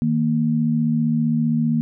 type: tone pair together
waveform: sine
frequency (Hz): 157 / 232.3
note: D#3 / A#3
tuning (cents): +16 / -6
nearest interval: perfect fifth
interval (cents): 678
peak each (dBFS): -21 / -18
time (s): 0.02-1.81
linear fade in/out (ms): 0
effects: none